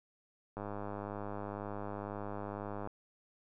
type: click train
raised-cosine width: 1 ms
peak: -27 dBFS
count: 236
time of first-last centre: 0.57-2.874 s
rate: 102 Hz
effects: none